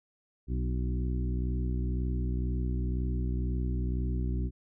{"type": "harmonic tone with a mistuned harmonic", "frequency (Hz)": 62, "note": "B1", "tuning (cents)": 7, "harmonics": [1, 2, 3, 4, 5, 6], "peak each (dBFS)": [-29, -35, -39, -41, -43, -45], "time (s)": [0.47, 4.51], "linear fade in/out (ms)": 50, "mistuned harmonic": 4, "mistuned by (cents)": 22, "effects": []}